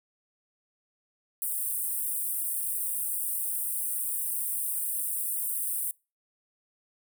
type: high-pass noise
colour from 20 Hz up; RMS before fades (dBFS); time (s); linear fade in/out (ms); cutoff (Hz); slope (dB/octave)
pink; -31; 1.42-5.91; 0; 8500; 96
effects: noise-tail reverb RT60 0.3 s tail -26 dB re dry